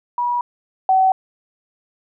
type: tone pair in turn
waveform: sine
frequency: 968 / 758.3 Hz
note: B5 / F#5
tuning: -35 / +42 cents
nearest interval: major third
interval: 423 cents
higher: first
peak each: -17 / -11 dBFS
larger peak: second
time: 0.18-0.41 / 0.89-1.12 s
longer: neither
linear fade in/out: 2 ms
effects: none